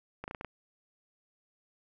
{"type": "clicks", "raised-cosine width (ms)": 0.5, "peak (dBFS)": -24, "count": 6, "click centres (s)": [0.24, 0.279, 0.311, 0.348, 0.411, 0.447], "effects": []}